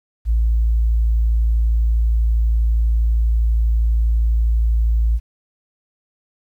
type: tone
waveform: sine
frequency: 56.2 Hz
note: A1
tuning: 37 cents sharp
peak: -12 dBFS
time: 0.25-5.2 s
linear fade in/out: 50 ms
effects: tanh soft clip ceiling -9 dBFS + 9-bit